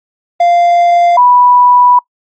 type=tone pair in turn; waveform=triangle / sine; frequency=695 / 984 Hz; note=F5 / B5; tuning=-9 / -7 cents; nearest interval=tritone; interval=602 cents; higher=second; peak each=-3 dBFS; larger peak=neither; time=0.4-1.17 / 1.17-1.99 s; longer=second; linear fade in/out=5 ms; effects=noise-tail reverb RT60 0.1 s tail -23 dB re dry + MP3 32 kbps